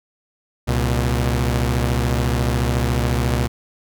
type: tone pair together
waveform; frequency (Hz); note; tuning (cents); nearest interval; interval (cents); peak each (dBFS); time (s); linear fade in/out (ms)
sawtooth; 66.93 / 119.8; C2 / A#2; +40 / +48; minor seventh; 1008; -16; 0.67-3.48; 20
effects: none